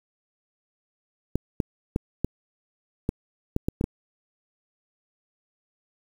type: clicks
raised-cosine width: 3 ms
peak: -10 dBFS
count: 9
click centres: 1.356 / 1.602 / 1.961 / 2.246 / 3.091 / 3.564 / 3.685 / 3.811 / 3.841 s
effects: 7-bit